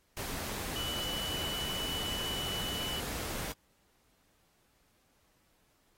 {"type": "tone in noise", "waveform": "sine", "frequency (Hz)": 2970, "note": "F#7", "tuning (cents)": 6, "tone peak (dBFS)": -36, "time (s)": [0.76, 3], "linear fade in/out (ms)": 0, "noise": "pink", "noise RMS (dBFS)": -39, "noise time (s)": [0.17, 3.52], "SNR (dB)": 0, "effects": ["pink hiss -71 dBFS RMS until 5.97 s", "AAC 48 kbps"]}